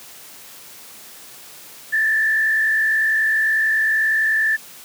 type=tone with frequency modulation; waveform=sine; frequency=1760 Hz; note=A6; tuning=in tune; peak=-15 dBFS; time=1.92-4.57 s; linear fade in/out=20 ms; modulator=50.9 Hz; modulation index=0.76; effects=white hiss -41 dBFS RMS until 4.84 s + high-pass 100 Hz 12 dB/octave